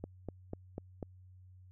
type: click train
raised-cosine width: 2 ms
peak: -26 dBFS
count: 5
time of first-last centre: 0.04-1.028 s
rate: 4.05 Hz
effects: added 92 Hz sine -54 dBFS peak until 1.71 s